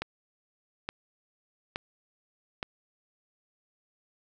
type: click train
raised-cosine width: 0.3 ms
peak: -16 dBFS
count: 4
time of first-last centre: 0.02-2.629 s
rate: 1.15 Hz
effects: none